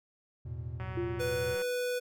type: chord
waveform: triangle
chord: E suspended fourth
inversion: none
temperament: equal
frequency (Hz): 82.41 / 110 / 123.47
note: E2 / A2 / B2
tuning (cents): 0 / 0 / 0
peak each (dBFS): -39 / -40 / -38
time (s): 0.45-1.55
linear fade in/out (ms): 10
type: click train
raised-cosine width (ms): 0.5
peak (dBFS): -30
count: 155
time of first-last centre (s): 0.8-1.619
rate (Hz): 188
type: tone with exponential decay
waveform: sine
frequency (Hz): 349.2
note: F4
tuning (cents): 0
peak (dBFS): -29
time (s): 0.97-1.94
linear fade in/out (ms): 5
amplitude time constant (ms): 210
type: tone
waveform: square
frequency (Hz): 493.9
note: B4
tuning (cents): 0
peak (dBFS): -31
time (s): 1.19-2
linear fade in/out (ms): 20
effects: none